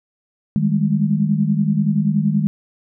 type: tone cluster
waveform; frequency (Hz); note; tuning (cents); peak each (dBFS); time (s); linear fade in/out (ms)
sine; 155.6 / 199.2 / 209.7; D#3 / G3 / G#3; 0 / +28 / +17; -19; 0.56-2.47; 0
effects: none